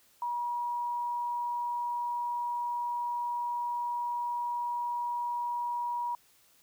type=tone; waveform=sine; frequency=960 Hz; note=B5; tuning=49 cents flat; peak=-30 dBFS; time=0.22-6.15 s; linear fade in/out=2 ms; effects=white hiss -64 dBFS RMS until 6.62 s